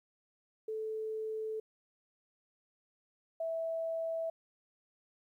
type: tone pair in turn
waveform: sine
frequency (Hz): 437.3 / 655.2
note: A4 / E5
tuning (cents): -11 / -11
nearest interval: perfect fifth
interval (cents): 700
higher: second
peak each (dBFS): -35 / -33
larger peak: second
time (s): 0.68-1.6 / 3.4-4.3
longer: first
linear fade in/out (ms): 5
effects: 12-bit